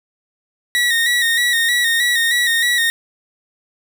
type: tone with vibrato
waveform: 30% pulse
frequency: 1891 Hz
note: A#6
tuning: 24 cents sharp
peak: -11 dBFS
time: 0.75-2.9 s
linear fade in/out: 0 ms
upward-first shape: square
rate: 3.2 Hz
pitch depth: 42 cents each way
effects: 7-bit